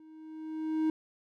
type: tone with level ramp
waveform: triangle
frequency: 314.6 Hz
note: D#4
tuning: 19 cents sharp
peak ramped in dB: -50 to -22 dBFS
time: 0-0.9 s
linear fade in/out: 2 ms
effects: none